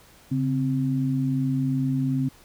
sine tone pair together, 139.02 / 261.6 Hz, C#3 / C4, +5 / 0 cents, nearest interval major seventh, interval 1095 cents, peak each -24 dBFS, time 0.31-2.29 s, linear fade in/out 10 ms, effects pink hiss -53 dBFS RMS until 2.44 s

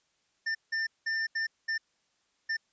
square tone bursts at uneven times, 1794 Hz, A6, 33 cents sharp, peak -29 dBFS, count 6, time 0.46-0.55 / 0.72-0.87 / 1.06-1.27 / 1.35-1.47 / 1.68-1.78 / 2.49-2.57 s, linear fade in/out 10 ms, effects white hiss -73 dBFS RMS until 2.72 s + resampled to 16000 Hz

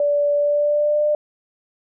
sine tone with pitch glide, 580 to 598 Hz, D5 to D5, -22 to +31 cents, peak -15 dBFS, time 0-1.15 s, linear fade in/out 2 ms, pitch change +53 cents, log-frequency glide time 0.34-1.03 s, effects none

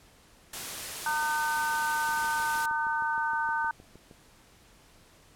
white noise, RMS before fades -37 dBFS, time 0.53-2.66 s, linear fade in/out 5 ms
harmonic tone, 303.9 Hz, D#4, 41 cents flat, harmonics 3 / 4 / 5, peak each -29 / -36 / -30 dBFS, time 1.06-3.71 s, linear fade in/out 2 ms
click train, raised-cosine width 2 ms, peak -36 dBFS, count 14, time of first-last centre 2.09-4.112 s, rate 6.43 Hz
effects pink hiss -58 dBFS RMS until 5.35 s + low-pass 12000 Hz 12 dB/octave

